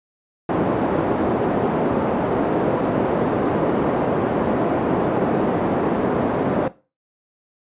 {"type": "band-pass noise", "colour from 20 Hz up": "pink", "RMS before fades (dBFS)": -20, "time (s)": [0.49, 6.68], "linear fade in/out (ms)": 2, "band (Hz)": [220, 710], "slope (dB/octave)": 12, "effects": ["noise-tail reverb RT60 0.3 s tail -17 dB re dry", "resampled to 8000 Hz"]}